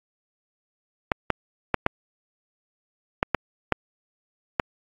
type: clicks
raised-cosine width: 0.5 ms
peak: -4 dBFS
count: 8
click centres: 1.118 / 1.303 / 1.743 / 1.864 / 3.229 / 3.347 / 3.723 / 4.598 s
effects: AAC 32 kbps